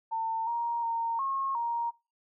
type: tone with pitch steps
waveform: sine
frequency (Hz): 900 / 938 / 921 / 1084 / 937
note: A5 / A#5 / A#5 / C#6 / A#5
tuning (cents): +39 / +11 / -21 / -39 / +9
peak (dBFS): -28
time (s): 0.11-1.91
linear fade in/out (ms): 20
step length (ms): 360
effects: noise-tail reverb RT60 0.3 s tail -24 dB re dry